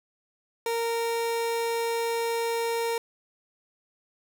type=tone; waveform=30% pulse; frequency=462.8 Hz; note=A#4; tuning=13 cents flat; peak=-23 dBFS; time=0.66-2.98 s; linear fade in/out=2 ms; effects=none